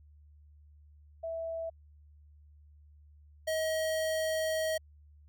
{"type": "tone pair in turn", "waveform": ["sine", "square"], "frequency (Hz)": [657, 634.6], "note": ["E5", "D#5"], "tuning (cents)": [-6, 34], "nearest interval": "minor second", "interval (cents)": 60, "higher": "first", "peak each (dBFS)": [-34, -30], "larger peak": "second", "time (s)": [[1.23, 1.7], [3.47, 4.78]], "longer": "second", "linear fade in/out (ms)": 10, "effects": ["added 74 Hz sine -55 dBFS peak until 5.28 s"]}